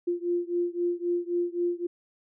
sine beating tone pair, 347.6 / 351.4 Hz, F4 / F4, -8 / +11 cents, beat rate 3.8 Hz, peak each -28 / -29 dBFS, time 0.07-1.87 s, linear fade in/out 10 ms, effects none

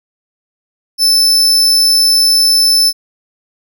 40% pulse tone, 5274 Hz, E8, in tune, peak -6 dBFS, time 0.98-2.93 s, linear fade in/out 50 ms, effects none

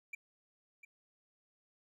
triangle tone with echo, 2349 Hz, D7, in tune, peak -38 dBFS, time 0.13-0.15 s, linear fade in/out 5 ms, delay 700 ms, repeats 1, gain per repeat -12 dB, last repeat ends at 0.85 s, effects none

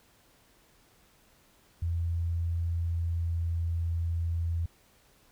sine tone with pitch glide, 84.5 to 83.96 Hz, E2 to E2, +43 to +32 cents, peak -27 dBFS, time 1.82-4.66 s, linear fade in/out 5 ms, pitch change -11 cents, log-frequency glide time 2.78-3.47 s, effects pink hiss -63 dBFS RMS until 5.31 s

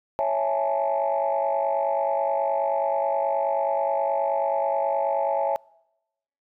sine chord, A major seventh, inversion first, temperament equal, 554.4 / 659.3 / 830.6 / 880 Hz, C#5 / E5 / G#5 / A5, 0 / 0 / 0 / 0 cents, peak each -25 / -25 / -26 / -28 dBFS, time 0.19-5.56 s, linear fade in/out 0 ms, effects noise-tail reverb RT60 0.9 s tail -26 dB re dry + tanh soft clip ceiling -14 dBFS

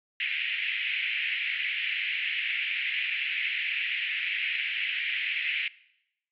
pink band-pass noise, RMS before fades -30 dBFS, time 0.2-5.68 s, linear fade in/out 2 ms, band 2000 to 2900 Hz, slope 48 dB/octave, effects noise-tail reverb RT60 0.8 s tail -20 dB re dry + MP3 48 kbps

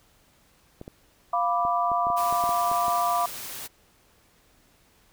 clicks, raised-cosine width 2 ms, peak -25 dBFS, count 11, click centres 0.814 / 0.879 / 1.651 / 1.917 / 2.069 / 2.102 / 2.326 / 2.439 / 2.492 / 2.715 / 2.882 s
sine chord, B diminished, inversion second, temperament equal, 698.5 / 987.8 / 1174.7 Hz, F5 / B5 / D6, 0 / 0 / 0 cents, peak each -25 / -27 / -26 dBFS, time 1.33-3.26 s, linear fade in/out 5 ms
white noise, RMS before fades -37 dBFS, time 2.16-3.68 s, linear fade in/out 20 ms
effects pink hiss -61 dBFS RMS until 5.12 s

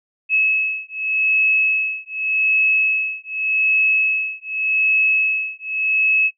sine beating tone pair, 2582 / 2582.85 Hz, E7 / E7, -37 / -36 cents, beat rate 0.85 Hz, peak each -19 dBFS, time 0.29-6.31 s, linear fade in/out 50 ms, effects noise-tail reverb RT60 0.1 s tail -22 dB re dry

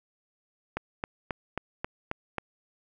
click train, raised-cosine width 0.5 ms, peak -15 dBFS, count 7, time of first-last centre 0.77-2.383 s, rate 3.72 Hz, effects none

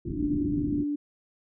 white low-pass noise, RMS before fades -32 dBFS, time 0.05-0.84 s, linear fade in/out 5 ms, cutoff 360 Hz, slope 96 dB/octave
sine tone with pitch glide, 293.7 to 291.7 Hz, D4 to D4, 0 to -12 cents, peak -26 dBFS, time 0.16-0.96 s, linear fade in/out 10 ms, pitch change -12 cents, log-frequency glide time 0.36-0.71 s
effects none

